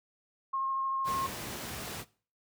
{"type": "tone with vibrato", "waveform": "sine", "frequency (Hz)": 1073, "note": "C6", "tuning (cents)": 43, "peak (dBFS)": -29, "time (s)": [0.53, 1.27], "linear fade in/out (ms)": 10, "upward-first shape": "sine", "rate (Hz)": 13, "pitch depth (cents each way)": 8}
{"type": "noise", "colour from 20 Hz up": "pink", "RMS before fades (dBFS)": -39, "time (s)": [1.04, 2.05], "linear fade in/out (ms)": 50}
{"effects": ["noise-tail reverb RT60 0.4 s tail -20 dB re dry", "high-pass 80 Hz 12 dB/octave"]}